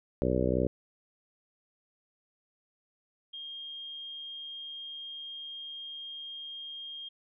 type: harmonic tone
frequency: 62.9 Hz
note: B1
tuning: 32 cents sharp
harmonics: 1 / 2 / 3 / 4 / 5 / 6 / 7 / 8 / 9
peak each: -34 / -34 / -34 / -34 / -34 / -34 / -34 / -34 / -34 dBFS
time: 0.22-0.67 s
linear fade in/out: 0 ms
type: tone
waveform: sine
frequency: 3224 Hz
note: G7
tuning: 48 cents sharp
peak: -39 dBFS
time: 3.33-7.09 s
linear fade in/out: 10 ms
effects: none